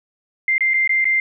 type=tone with dropouts; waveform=sine; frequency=2093 Hz; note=C7; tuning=in tune; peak=-14 dBFS; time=0.48-1.2 s; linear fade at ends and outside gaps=2 ms; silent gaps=0.581-0.607 / 0.736-0.741 / 0.876-0.893 / 1.044-1.053 s; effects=none